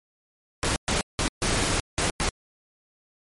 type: noise bursts at uneven times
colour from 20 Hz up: pink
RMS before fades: -24 dBFS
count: 6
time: 0.63-0.76 / 0.88-1.01 / 1.19-1.28 / 1.42-1.8 / 1.98-2.1 / 2.2-2.29 s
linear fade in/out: 0 ms
effects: MP3 48 kbps